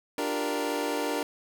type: chord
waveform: 25% pulse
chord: G minor seventh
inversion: second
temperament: equal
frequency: 293.7 / 349.2 / 392 / 466.2 Hz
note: D4 / F4 / G4 / Bb4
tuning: 0 / 0 / 0 / 0 cents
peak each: -28 / -33 / -32 / -28 dBFS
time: 0.18-1.23 s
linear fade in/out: 2 ms
effects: none